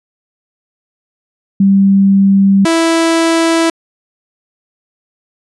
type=tone pair in turn; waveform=sine / sawtooth; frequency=196 / 329.6 Hz; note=G3 / E4; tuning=0 / 0 cents; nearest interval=major sixth; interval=900 cents; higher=second; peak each=-5 dBFS; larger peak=neither; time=1.6-2.65 / 2.65-3.7 s; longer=neither; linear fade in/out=5 ms; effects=resampled to 24000 Hz